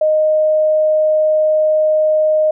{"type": "tone", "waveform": "sine", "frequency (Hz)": 619, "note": "D#5", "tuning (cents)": -9, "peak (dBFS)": -10, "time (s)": [0.01, 2.51], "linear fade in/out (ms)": 5, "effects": []}